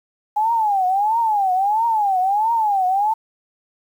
sine tone with vibrato, 826 Hz, G#5, 10 cents flat, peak -15 dBFS, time 0.36-3.14 s, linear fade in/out 10 ms, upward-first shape triangle, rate 1.5 Hz, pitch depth 230 cents each way, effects 8-bit

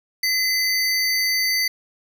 square tone pair together, 2033 / 4598 Hz, B6 / D8, +50 / -37 cents, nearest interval octave + major second, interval 1413 cents, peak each -22 dBFS, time 0.23-1.68 s, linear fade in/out 5 ms, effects none

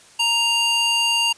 square tone with high-pass filter, 932.3 Hz, A#5, in tune, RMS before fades -19 dBFS, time 0.19-1.33 s, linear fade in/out 10 ms, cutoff 2000 Hz, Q 3.7, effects white hiss -49 dBFS RMS until 1.37 s + resampled to 22050 Hz

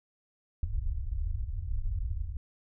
pink low-pass noise, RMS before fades -32 dBFS, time 0.63-2.37 s, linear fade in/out 2 ms, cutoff 100 Hz, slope 96 dB/octave, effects none

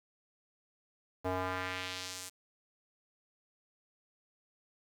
square tone with band-pass filter sweep, 92.3 Hz, F#2, 4 cents flat, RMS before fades -38 dBFS, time 1.24-2.3 s, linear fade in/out 20 ms, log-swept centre 640 to 9300 Hz, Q 1.2, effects 9-bit

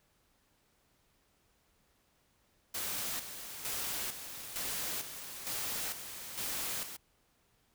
white noise with tremolo, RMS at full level -37 dBFS, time 2.74-6.97 s, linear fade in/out 10 ms, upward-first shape square, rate 1.1 Hz, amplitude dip 60%, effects pink hiss -72 dBFS RMS until 7.74 s

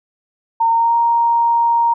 sine tone with pitch glide, 915 to 933.7 Hz, A#5 to A#5, -32 to +3 cents, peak -11 dBFS, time 0.6-1.94 s, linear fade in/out 10 ms, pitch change +35 cents, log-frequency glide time 0.7-0.95 s, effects none

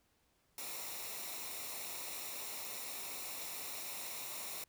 white noise with comb filter, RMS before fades -44 dBFS, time 0.58-4.64 s, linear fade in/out 2 ms, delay 0.63 ms, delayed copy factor -0.6, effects pink hiss -75 dBFS RMS until 4.68 s

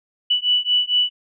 sine beating tone pair, 2960 / 2964.4 Hz, F#7 / F#7, 0 / +3 cents, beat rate 4.4 Hz, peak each -19 dBFS, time 0.3-1.1 s, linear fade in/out 10 ms, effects none

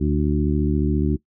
harmonic tone with a mistuned harmonic, 74.4 Hz, D2, 23 cents sharp, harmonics 1 / 2 / 3 / 4 / 5, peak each -22 / -23 / -24 / -24 / -27 dBFS, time 0-1.17 s, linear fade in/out 20 ms, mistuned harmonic 5, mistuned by -18 cents, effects noise-tail reverb RT60 0.1 s tail -20 dB re dry

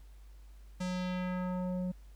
square tone with low-pass filter sweep, 182.2 Hz, F#3, 26 cents flat, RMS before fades -35 dBFS, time 0.8-1.92 s, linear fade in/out 10 ms, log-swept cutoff 7800 to 370 Hz, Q 1.3, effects added 50 Hz sine -50 dBFS peak until 2.15 s + pink hiss -68 dBFS RMS until 2.15 s

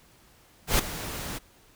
pink noise with ADSR envelope, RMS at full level -20 dBFS, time 0.67-1.39 s, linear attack 120 ms, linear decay 7 ms, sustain -15 dB, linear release 19 ms, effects pink hiss -58 dBFS RMS until 1.75 s

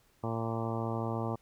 harmonic tone with a mistuned harmonic, 113.8 Hz, A#2, 41 cents flat, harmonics 1 / 2 / 3 / 4 / 5 / 6 / 7 / 8 / 9 / 10, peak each -35 / -38 / -40 / -41 / -42 / -43 / -43 / -44 / -45 / -45 dBFS, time 0.23-1.36 s, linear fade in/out 10 ms, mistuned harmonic 10, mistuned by +36 cents, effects pink hiss -68 dBFS RMS until 1.41 s

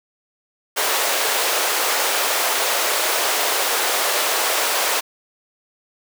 pink high-pass noise, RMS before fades -20 dBFS, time 0.76-5.01 s, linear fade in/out 20 ms, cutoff 470 Hz, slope 24 dB/octave, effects none

